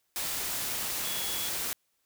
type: tone in noise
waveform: sine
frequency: 3365 Hz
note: G#7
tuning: 22 cents sharp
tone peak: -38 dBFS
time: 1.05-1.49 s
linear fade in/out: 0 ms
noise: white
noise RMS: -33 dBFS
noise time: 0.16-1.73 s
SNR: -8 dB
effects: white hiss -75 dBFS RMS until 2.05 s